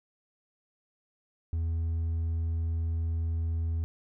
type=tone with hard clipping; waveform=sine; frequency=82.41 Hz; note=E2; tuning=in tune; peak=-28 dBFS; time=1.53-3.84 s; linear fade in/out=0 ms; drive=2 dB; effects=none